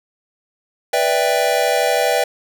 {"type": "chord", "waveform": "square", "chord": "E minor seventh", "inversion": "second", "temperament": "equal with one note detuned", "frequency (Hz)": [493.9, 587.3, 659.3, 789.9], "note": ["B4", "D5", "E5", "G5"], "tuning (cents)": [0, 0, 0, 13], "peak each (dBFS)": -21, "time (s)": [0.93, 2.24], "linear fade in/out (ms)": 5, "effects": []}